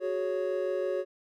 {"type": "chord", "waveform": "triangle", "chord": "F# suspended second", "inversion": "none", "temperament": "just", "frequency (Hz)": [370, 416.2, 555], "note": ["F#4", "G#4", "C#5"], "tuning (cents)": [0, 4, 2], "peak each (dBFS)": [-30, -33, -29], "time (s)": [0, 1.05], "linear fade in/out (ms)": 50, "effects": []}